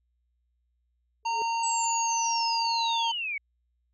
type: tone with exponential growth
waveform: sine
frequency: 433.7 Hz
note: A4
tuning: 25 cents flat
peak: -32 dBFS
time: 1.23-1.42 s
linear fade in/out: 0 ms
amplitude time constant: 40 ms
type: harmonic tone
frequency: 921 Hz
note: A#5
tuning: 21 cents flat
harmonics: 1 / 3 / 5 / 7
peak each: -26 / -36 / -40 / -43 dBFS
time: 1.25-3.12 s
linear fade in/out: 10 ms
type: linear sweep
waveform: sine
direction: down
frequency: 7890 to 2186 Hz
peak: -29 dBFS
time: 1.63-3.38 s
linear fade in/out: 5 ms
effects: added 60 Hz sine -70 dBFS peak until 3.93 s